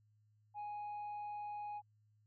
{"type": "tone", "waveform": "sine", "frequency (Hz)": 830.6, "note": "G#5", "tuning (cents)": 0, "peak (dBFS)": -39, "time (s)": [0.54, 1.82], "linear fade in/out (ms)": 50, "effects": ["tanh soft clip ceiling -41 dBFS", "added 106 Hz sine -69 dBFS peak until 2.26 s"]}